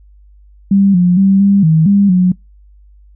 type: tone with pitch steps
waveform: sine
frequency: 197.3 / 178 / 194.5 / 199 / 159 / 200.4 / 181.9 Hz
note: G3 / F3 / G3 / G3 / D#3 / G3 / F#3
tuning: +11 / +33 / -13 / +26 / +38 / +38 / -29 cents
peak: -6 dBFS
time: 0.71-2.32 s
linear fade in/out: 5 ms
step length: 230 ms
effects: noise-tail reverb RT60 0.2 s tail -26 dB re dry + added 50 Hz sine -40 dBFS peak until 3.15 s